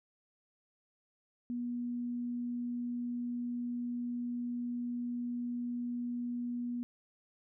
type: tone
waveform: sine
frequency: 241.9 Hz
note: B3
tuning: 36 cents flat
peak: -34 dBFS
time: 1.5-6.83 s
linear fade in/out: 0 ms
effects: none